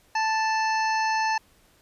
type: harmonic tone with a mistuned harmonic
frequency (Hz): 880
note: A5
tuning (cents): 0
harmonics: 1 / 2 / 3 / 5 / 6 / 7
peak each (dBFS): -23 / -29 / -33 / -37 / -39 / -40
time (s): 0.15-1.38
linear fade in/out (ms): 5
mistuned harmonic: 5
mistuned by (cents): -31
effects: pink hiss -60 dBFS RMS until 1.81 s + resampled to 32000 Hz